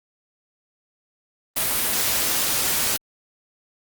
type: noise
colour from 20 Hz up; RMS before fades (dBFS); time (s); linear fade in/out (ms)
white; -22; 1.56-2.97; 10
effects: Opus 32 kbps